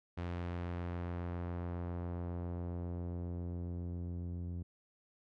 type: tone with low-pass filter sweep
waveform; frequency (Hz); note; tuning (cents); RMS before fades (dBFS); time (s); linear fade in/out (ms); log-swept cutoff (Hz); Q
sawtooth; 87.31; F2; 0; -40; 0.17-4.63; 10; 3000 to 230; 0.72
effects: none